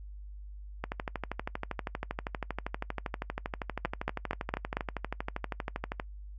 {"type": "two click trains", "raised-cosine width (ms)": 0.5, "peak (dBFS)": [-14, -18], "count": [5, 66], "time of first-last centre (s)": [[3.85, 4.77], [0.84, 5.999]], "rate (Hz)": [4.35, 12.6], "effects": ["noise-tail reverb RT60 0.1 s tail -23 dB re dry", "added 50 Hz sine -42 dBFS peak until 6.38 s"]}